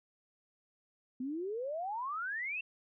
sine exponential sweep, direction up, 245.7 to 2729 Hz, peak -35 dBFS, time 1.2-2.61 s, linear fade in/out 5 ms, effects none

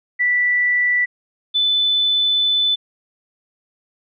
sine tone pair in turn, 1967 / 3505 Hz, B6 / A7, -7 / -7 cents, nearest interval minor seventh, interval 1000 cents, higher second, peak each -14 / -14 dBFS, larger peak neither, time 0.19-1.06 / 1.54-2.76 s, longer second, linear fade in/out 20 ms, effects none

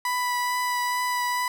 30% pulse tone with vibrato, 987.8 Hz, B5, in tune, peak -21 dBFS, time 0.05-1.48 s, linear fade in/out 2 ms, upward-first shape triangle, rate 2.3 Hz, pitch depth 12 cents each way, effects none

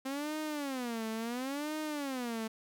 sawtooth tone with vibrato, 261.6 Hz, C4, in tune, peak -31 dBFS, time 0.05-2.48 s, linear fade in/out 10 ms, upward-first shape sine, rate 0.72 Hz, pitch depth 290 cents each way, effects none

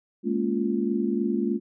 sine chord, Bb minor seventh, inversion third, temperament just, 209.8 / 233.1 / 279.7 / 349.6 Hz, Ab3 / Bb3 / Db4 / F4, +18 / 0 / +16 / +2 cents, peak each -27 / -28 / -30 / -28 dBFS, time 0.23-1.6 s, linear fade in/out 50 ms, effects none

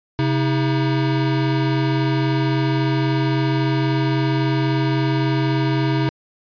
square tone pair together, 134.3 / 319.2 Hz, C3 / D#4, +46 / +44 cents, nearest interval octave + minor third, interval 1498 cents, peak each -19 / -22 dBFS, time 0.19-6.09 s, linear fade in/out 0 ms, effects resampled to 11025 Hz

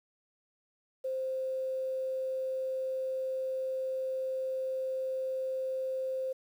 sine tone with quantisation, 523.3 Hz, C5, in tune, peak -31 dBFS, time 1.04-6.33 s, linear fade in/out 10 ms, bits 10, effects none

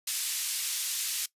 white band-pass noise, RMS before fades -32 dBFS, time 0.07-1.26 s, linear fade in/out 5 ms, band 2800 to 12000 Hz, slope 12 dB/octave, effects noise-tail reverb RT60 0.1 s tail -19 dB re dry + resampled to 32000 Hz

